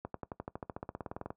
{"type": "accelerating click train", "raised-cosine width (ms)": 1, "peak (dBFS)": -24, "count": 20, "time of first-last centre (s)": [0.05, 1.305], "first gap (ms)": 93, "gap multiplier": 0.96, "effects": ["noise-tail reverb RT60 0.1 s tail -19 dB re dry", "high-pass 60 Hz 12 dB/octave"]}